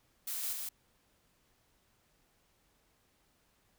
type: noise with echo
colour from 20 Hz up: blue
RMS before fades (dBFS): -38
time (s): 0.27-0.53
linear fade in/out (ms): 5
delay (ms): 160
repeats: 1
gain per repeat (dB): -2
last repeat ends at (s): 0.69
effects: pink hiss -72 dBFS RMS until 3.78 s